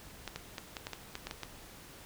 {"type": "clicks", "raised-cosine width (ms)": 0.2, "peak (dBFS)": -21, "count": 10, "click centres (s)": [0.277, 0.36, 0.582, 0.768, 0.869, 0.933, 1.154, 1.27, 1.311, 1.433], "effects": ["pink hiss -52 dBFS RMS until 2.05 s"]}